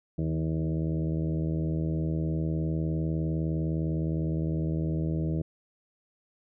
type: harmonic tone with a mistuned harmonic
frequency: 79.7 Hz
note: D#2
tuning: 42 cents sharp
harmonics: 1 / 2 / 3 / 4 / 5 / 6 / 7 / 8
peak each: -33 / -28 / -42 / -34 / -42 / -43 / -44 / -46 dBFS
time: 0.18-5.42 s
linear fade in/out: 5 ms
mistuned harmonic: 3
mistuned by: +22 cents
effects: none